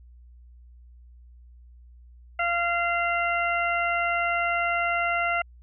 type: harmonic tone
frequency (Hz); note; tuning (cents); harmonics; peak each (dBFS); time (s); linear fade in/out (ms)
690; F5; -21; 1 / 2 / 3 / 4; -27 / -27 / -28 / -32; 2.39-5.42; 5
effects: added 60 Hz sine -47 dBFS peak until 5.62 s